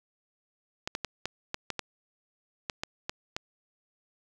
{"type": "clicks", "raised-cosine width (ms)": 0.2, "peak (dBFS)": -14, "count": 11, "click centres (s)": [0.875, 0.951, 1.047, 1.256, 1.544, 1.703, 1.793, 2.698, 2.835, 3.095, 3.365], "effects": ["7-bit"]}